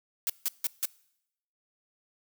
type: noise bursts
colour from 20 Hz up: blue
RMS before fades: -28 dBFS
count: 4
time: 0.27-0.854 s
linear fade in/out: 0 ms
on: 26 ms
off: 160 ms
effects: noise-tail reverb RT60 0.8 s tail -23 dB re dry